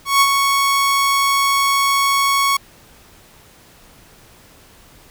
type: tone with ADSR envelope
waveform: sawtooth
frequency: 1108.7 Hz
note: C#6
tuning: in tune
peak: -5 dBFS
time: 0.05-2.57 s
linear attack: 160 ms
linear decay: 51 ms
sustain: -5 dB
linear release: 6 ms
effects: pink hiss -47 dBFS RMS until 5.1 s